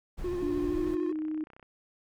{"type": "noise", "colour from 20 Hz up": "brown", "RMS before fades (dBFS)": -39, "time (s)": [0.17, 0.96], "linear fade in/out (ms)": 20}
{"type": "tone with vibrato", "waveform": "triangle", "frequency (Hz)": 355.9, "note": "F4", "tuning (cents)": 33, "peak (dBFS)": -28, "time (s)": [0.24, 1.12], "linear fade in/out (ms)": 5, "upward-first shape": "triangle", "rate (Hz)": 13, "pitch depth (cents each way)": 48}
{"type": "tone with pitch glide", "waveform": "sine", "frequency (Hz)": [293.7, 310.4], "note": ["D4", "D#4"], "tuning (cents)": [0, -4], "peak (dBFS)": -30, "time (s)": [0.42, 1.44], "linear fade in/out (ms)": 5, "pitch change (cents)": 96, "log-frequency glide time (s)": [0.67, 0.76]}
{"type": "click train", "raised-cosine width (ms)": 0.5, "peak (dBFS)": -37, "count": 29, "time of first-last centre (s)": [0.75, 1.628], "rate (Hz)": 31.9}
{"effects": []}